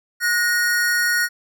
square tone pair together, 1453.4 / 1864.7 Hz, F#6 / A#6, -31 / 0 cents, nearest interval major third, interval 431 cents, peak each -20 / -21 dBFS, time 0.2-1.29 s, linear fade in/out 50 ms, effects none

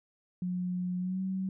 sine tone with pitch glide, 180.4 to 189.37 Hz, F#3 to F#3, -44 to +40 cents, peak -30 dBFS, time 0.42-1.49 s, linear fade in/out 2 ms, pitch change +84 cents, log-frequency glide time 0.99-1.21 s, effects none

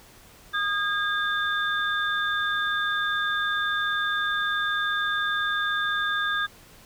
sine tone cluster, 1233 / 1626 / 3566 Hz, D#6 / G#6 / A7, -16 / -37 / +22 cents, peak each -29 / -25 / -31 dBFS, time 0.53-6.47 s, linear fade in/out 20 ms, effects pink hiss -51 dBFS RMS until 6.85 s

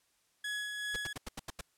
30% pulse tone with tremolo, 1682 Hz, G#6, 22 cents sharp, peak -32 dBFS, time 0.44-1.13 s, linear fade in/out 5 ms, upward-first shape sine, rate 2.6 Hz, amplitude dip 35%
pink noise bursts, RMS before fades -40 dBFS, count 7, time 0.94-1.611 s, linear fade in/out 5 ms, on 23 ms, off 85 ms
effects white hiss -73 dBFS RMS until 1.77 s + low-pass 11000 Hz 12 dB/octave

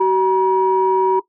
sine tone pair together, 378.9 / 955.3 Hz, F#4 / A#5, +41 / +42 cents, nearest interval octave + major third, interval 1601 cents, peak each -14 dBFS, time 0-1.2 s, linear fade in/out 10 ms, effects noise-tail reverb RT60 0.1 s tail -17 dB re dry + tanh soft clip ceiling -5 dBFS

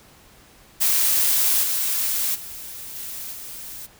blue noise with level steps, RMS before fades -19 / -23 / -36 / -33 / -36 dBFS, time 0.8-3.87 s, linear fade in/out 20 ms, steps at 1.62 / 2.34 / 2.94 / 3.32 s, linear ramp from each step 20 ms, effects pink hiss -51 dBFS RMS until 3.99 s

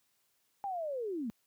sine linear sweep, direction down, 817 to 207.7 Hz, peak -34 dBFS, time 0.64-1.3 s, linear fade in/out 0 ms, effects white hiss -75 dBFS RMS until 1.46 s + high-pass 60 Hz 12 dB/octave

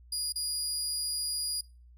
25% pulse tone with dropouts, 4873 Hz, D#8, 37 cents flat, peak -26 dBFS, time 0.12-1.61 s, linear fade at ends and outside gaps 5 ms, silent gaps 0.324-0.357 s, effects noise-tail reverb RT60 0.4 s tail -24 dB re dry + added 60 Hz sine -52 dBFS peak until 1.97 s

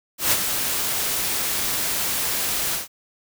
white noise with ADSR envelope, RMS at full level -17 dBFS, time 0.18-2.88 s, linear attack 140 ms, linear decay 43 ms, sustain -7 dB, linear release 140 ms, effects none

